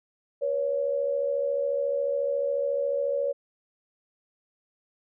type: tone pair together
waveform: sine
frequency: 485.9 / 560 Hz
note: B4 / C#5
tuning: -28 / +18 cents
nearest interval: major second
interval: 246 cents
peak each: -30 / -25 dBFS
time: 0.41-3.33 s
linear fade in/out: 20 ms
effects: none